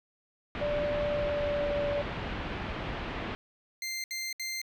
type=low-pass noise; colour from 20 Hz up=pink; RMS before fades=-36 dBFS; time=0.55-3.35 s; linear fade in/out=0 ms; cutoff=3200 Hz; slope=24 dB/octave
type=tone with pitch glide; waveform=sine; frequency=587.3 to 577.5 Hz; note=D5 to D5; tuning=0 to -29 cents; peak=-28 dBFS; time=0.61-2.02 s; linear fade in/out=5 ms; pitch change=-29 cents; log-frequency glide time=1.02-1.9 s
type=tone bursts; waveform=20% pulse; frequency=2090 Hz; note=C7; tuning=2 cents flat; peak=-28 dBFS; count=3; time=3.82-4.616 s; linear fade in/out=2 ms; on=220 ms; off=68 ms
effects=none